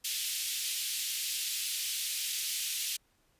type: high-pass noise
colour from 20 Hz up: pink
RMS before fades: -34 dBFS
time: 0.04-2.97 s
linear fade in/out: 10 ms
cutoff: 2800 Hz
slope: 24 dB/octave
effects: pink hiss -71 dBFS RMS until 3.39 s + resampled to 32000 Hz